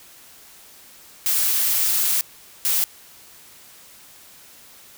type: noise bursts at uneven times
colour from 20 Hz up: blue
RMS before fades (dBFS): -20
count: 2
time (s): 1.26-2.21 / 2.65-2.84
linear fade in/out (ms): 0
effects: white hiss -47 dBFS RMS until 4.97 s

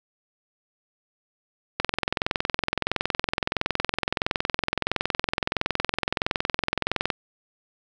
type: click train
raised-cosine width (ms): 0.3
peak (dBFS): -6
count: 115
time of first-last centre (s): 1.8-7.102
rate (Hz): 21.5
effects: none

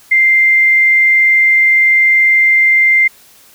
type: tone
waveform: sine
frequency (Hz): 2093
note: C7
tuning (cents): 0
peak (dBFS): -6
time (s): 0.11-3.08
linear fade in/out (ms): 10
effects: white hiss -44 dBFS RMS until 3.54 s

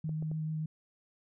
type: tone with vibrato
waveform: sine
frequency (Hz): 156.5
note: D#3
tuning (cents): +10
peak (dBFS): -32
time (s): 0.04-0.66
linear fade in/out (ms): 5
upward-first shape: sine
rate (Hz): 6.9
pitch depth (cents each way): 11
type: clicks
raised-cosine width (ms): 2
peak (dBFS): -33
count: 3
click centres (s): 0.093 / 0.225 / 0.315
effects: none

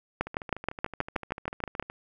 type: two click trains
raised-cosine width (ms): 0.5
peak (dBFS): -23 / -11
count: 23 / 11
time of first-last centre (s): 0.27-1.9 / 0.21-1.797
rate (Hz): 13.5 / 6.3
effects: none

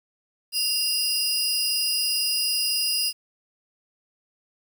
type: tone pair together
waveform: sawtooth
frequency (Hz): 2783 / 4959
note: F7 / D#8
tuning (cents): -7 / -7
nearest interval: minor seventh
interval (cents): 1000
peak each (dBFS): -26 / -20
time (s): 0.52-3.13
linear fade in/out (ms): 50
effects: 9-bit

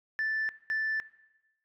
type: tone pair in turn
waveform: sine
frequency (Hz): 1760 / 1760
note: A6 / A6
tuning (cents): 0 / 0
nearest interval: unison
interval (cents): 0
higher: neither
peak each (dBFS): -26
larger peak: neither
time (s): 0.19-0.49 / 0.7-1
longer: neither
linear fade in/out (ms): 0
effects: noise-tail reverb RT60 1.0 s tail -18 dB re dry + tanh soft clip ceiling -25 dBFS

